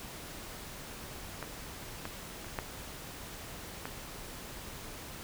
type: clicks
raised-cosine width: 0.5 ms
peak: -23 / -23 / -30 / -18 / -21 dBFS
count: 5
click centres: 1.427 / 2.054 / 2.445 / 2.588 / 3.855 s
effects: pink hiss -45 dBFS RMS until 5.23 s